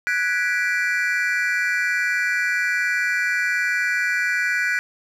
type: chord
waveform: triangle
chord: G# half-diminished seventh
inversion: third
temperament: equal with one note detuned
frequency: 1480 / 1661.2 / 1963 / 2349 Hz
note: F#6 / G#6 / B6 / D7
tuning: 0 / 0 / -11 / 0 cents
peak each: -21 / -25 / -23 / -25 dBFS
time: 0.07-4.79 s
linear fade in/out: 0 ms
effects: none